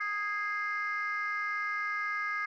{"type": "chord", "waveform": "sine", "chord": "Ab major", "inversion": "second", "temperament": "equal with one note detuned", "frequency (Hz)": [1244.5, 1646.9, 2093], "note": ["Eb6", "Ab6", "C7"], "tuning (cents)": [0, -15, 0], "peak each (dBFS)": -34, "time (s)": [0, 2.46], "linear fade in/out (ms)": 10, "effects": ["tanh soft clip ceiling -25 dBFS"]}